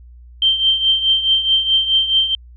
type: tone with tremolo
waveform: sine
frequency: 3136 Hz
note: G7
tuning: in tune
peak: -9 dBFS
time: 0.42-2.35 s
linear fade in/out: 2 ms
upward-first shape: triangle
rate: 4.7 Hz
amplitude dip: 75%
effects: added 60 Hz sine -38 dBFS peak until 2.56 s